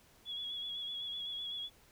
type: tone with vibrato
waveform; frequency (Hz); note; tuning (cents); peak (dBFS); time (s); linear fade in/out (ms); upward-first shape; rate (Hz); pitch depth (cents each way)
sine; 3362; G#7; +20; -38; 0.25-1.7; 50; sine; 7.9; 35
effects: pink hiss -64 dBFS RMS until 1.91 s